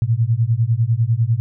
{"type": "beating tone pair", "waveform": "sine", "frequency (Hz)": [110.5, 120.5], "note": ["A2", "B2"], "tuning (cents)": [8, -42], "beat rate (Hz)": 10, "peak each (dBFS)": -17, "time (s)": [0.02, 1.4], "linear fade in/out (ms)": 0, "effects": []}